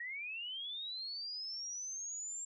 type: linear sweep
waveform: sine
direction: up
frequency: 1864.7 to 7459 Hz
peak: -40 dBFS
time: 0-2.45 s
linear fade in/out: 5 ms
effects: none